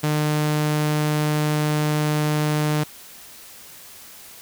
sawtooth tone, 151.1 Hz, D3, 50 cents sharp, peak -15 dBFS, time 0.03-2.84 s, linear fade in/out 10 ms, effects white hiss -43 dBFS RMS until 4.41 s

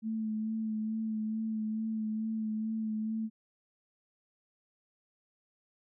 sine tone with vibrato, 218.9 Hz, A3, 9 cents flat, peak -31 dBFS, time 0.02-3.3 s, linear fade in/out 50 ms, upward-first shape sine, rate 2.3 Hz, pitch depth 23 cents each way, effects none

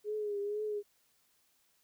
sine tone with vibrato, 415.3 Hz, G#4, in tune, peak -33 dBFS, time 0.04-0.83 s, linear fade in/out 50 ms, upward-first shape triangle, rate 2.1 Hz, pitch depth 60 cents each way, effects white hiss -72 dBFS RMS until 1.83 s

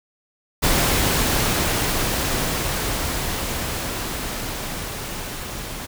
pink noise with level ramp, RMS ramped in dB -18 to -32 dBFS, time 0.62-5.87 s, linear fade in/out 20 ms, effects none

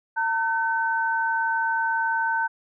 sine tone pair together, 907 / 1525.4 Hz, A#5 / G6, -48 / -48 cents, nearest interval major sixth, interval 900 cents, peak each -24 dBFS, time 0.16-2.48 s, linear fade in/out 20 ms, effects none

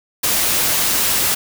white noise, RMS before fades -17 dBFS, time 0.23-1.35 s, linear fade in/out 10 ms, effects none

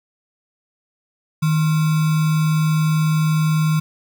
sine tone with sample-and-hold, 156.8 Hz, D#3, 14 cents sharp, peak -14 dBFS, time 1.42-3.8 s, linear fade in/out 10 ms, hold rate 1225 Hz, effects none

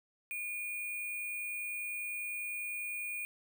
sine tone with sample-and-hold, 2440 Hz, D#7, 34 cents flat, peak -36 dBFS, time 0.31-3.25 s, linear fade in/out 0 ms, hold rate 11025 Hz, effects none

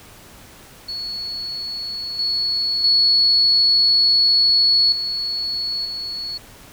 sine tone with level steps, 4387 Hz, C#8, 19 cents flat, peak -25 / -18 / -12 / -21 / -25 dBFS, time 0.88-6.38 s, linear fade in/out 10 ms, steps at 2.19 / 2.84 / 4.92 / 5.85 s, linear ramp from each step 2 ms, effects pink hiss -44 dBFS RMS until 6.72 s

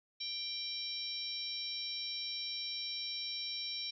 harmonic tone, 784 Hz, G5, in tune, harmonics 3 / 4 / 5 / 6 / 7, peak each -48 / -49 / -41 / -51 / -41 dBFS, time 0.2-3.91 s, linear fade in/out 10 ms, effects none

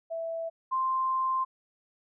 sine tone pair in turn, 659.3 / 1046.6 Hz, E5 / C6, 0 / 0 cents, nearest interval minor sixth, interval 800 cents, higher second, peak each -31 / -25 dBFS, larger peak second, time 0.1-0.5 / 0.71-1.45 s, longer second, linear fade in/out 20 ms, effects none

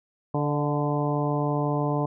harmonic tone with a mistuned harmonic, 146 Hz, D3, 10 cents flat, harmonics 1 / 2 / 3 / 4 / 5 / 6 / 7, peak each -26 / -29 / -31 / -32 / -33 / -34 / -34 dBFS, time 0.34-2.06 s, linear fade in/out 5 ms, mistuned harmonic 4, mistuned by +36 cents, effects none

